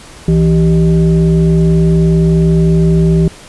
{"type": "tone with frequency modulation", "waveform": "sine", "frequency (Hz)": 163.5, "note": "E3", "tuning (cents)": -14, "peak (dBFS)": -6, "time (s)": [0.28, 3.28], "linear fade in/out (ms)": 2, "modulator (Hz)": 226, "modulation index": 0.75, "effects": ["pink hiss -35 dBFS RMS until 3.48 s", "resampled to 24000 Hz"]}